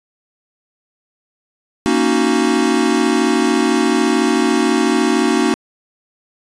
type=chord; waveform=square; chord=D# minor seventh; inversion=second; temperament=equal; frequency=233.1 / 277.2 / 311.1 / 370 Hz; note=A#3 / C#4 / D#4 / F#4; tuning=0 / 0 / 0 / 0 cents; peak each=-19 dBFS; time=1.86-5.54 s; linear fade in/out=0 ms; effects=resampled to 22050 Hz